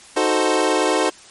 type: chord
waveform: 25% pulse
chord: D# diminished seventh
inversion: none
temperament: equal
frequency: 311.1 / 370 / 440 / 523.3 Hz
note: D#4 / F#4 / A4 / C5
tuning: 0 / 0 / 0 / 0 cents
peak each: -18 dBFS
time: 0.16-1.1 s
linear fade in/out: 10 ms
effects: white hiss -44 dBFS RMS until 1.3 s + MP3 48 kbps